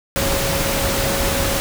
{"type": "tone in noise", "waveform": "sine", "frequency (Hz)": 550, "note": "C#5", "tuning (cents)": -14, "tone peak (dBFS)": -24, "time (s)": [0.16, 1.6], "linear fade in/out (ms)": 0, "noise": "pink", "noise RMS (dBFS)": -20, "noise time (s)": [0.16, 1.6], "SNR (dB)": -7, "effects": []}